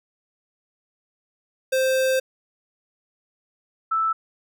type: tone pair in turn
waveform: square / sine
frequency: 523.3 / 1318.6 Hz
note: C5 / E6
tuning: 0 / 0 cents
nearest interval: octave + major third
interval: 1600 cents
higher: second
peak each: -19 dBFS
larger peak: neither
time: 1.72-2.2 / 3.91-4.13 s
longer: first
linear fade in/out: 10 ms
effects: none